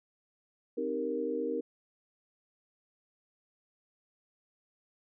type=chord; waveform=sine; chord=C minor seventh; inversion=none; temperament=equal; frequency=261.6 / 311.1 / 392 / 466.2 Hz; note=C4 / Eb4 / G4 / Bb4; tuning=0 / 0 / 0 / 0 cents; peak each=-38 / -37 / -39 / -33 dBFS; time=0.77-1.61 s; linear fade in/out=10 ms; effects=none